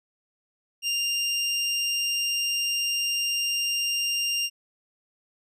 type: tone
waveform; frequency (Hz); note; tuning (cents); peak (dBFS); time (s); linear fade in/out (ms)
25% pulse; 2794; F7; 0; -20; 0.82-4.5; 50
effects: resampled to 32000 Hz